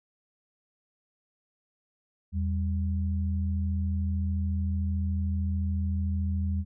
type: tone pair together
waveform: sine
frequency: 82.41 / 196.01 Hz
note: E2 / G3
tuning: 0 / 0 cents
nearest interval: octave + minor third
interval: 1500 cents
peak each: -26 / -33 dBFS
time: 2.32-6.65 s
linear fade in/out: 50 ms
effects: none